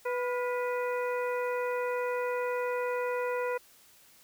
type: harmonic tone with a mistuned harmonic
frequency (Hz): 493.9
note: B4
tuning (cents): 0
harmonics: 1 / 2 / 3 / 4 / 5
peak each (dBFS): -30 / -36 / -40 / -42 / -44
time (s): 0.05-3.58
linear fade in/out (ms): 10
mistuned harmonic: 3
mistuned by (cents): -58
effects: white hiss -59 dBFS RMS until 4.23 s